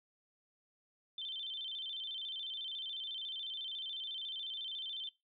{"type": "tone with vibrato", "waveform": "sine", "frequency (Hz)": 3322, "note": "G#7", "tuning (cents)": 0, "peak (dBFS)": -39, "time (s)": [1.18, 5.09], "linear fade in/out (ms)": 2, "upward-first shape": "square", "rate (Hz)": 14, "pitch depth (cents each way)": 110, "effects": ["noise-tail reverb RT60 0.2 s tail -19 dB re dry"]}